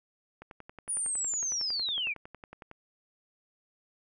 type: click train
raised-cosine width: 0.5 ms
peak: -30 dBFS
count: 26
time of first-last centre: 0.42-2.714 s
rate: 10.9 Hz
type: linear sweep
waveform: sine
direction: down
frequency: 9780 to 2249 Hz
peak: -29 dBFS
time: 0.88-2.14 s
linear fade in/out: 20 ms
effects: none